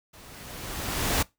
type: noise with level ramp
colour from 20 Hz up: pink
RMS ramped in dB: -50 to -23 dBFS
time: 0.13-1.23 s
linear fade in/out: 10 ms
effects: noise-tail reverb RT60 0.2 s tail -22 dB re dry